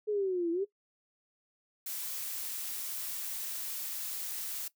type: exponential two-way sweep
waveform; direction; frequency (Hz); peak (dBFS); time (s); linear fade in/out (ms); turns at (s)
sine; down then up; 430.8 to 329.9 to 413.7; -28; 0.07-0.65; 20; 0.51
type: noise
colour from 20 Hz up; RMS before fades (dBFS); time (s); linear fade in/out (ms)
blue; -38; 1.86-4.68; 5
effects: noise-tail reverb RT60 0.1 s tail -18 dB re dry